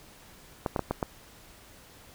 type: clicks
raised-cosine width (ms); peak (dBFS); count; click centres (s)
1; -13; 5; 0.662 / 0.762 / 0.793 / 0.91 / 1.028
effects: pink hiss -53 dBFS RMS until 2.14 s